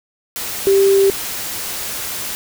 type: tone in noise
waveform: sine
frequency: 392 Hz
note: G4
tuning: in tune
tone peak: -9 dBFS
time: 0.67-1.1 s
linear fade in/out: 0 ms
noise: white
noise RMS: -25 dBFS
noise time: 0.36-2.35 s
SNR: +13 dB
effects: none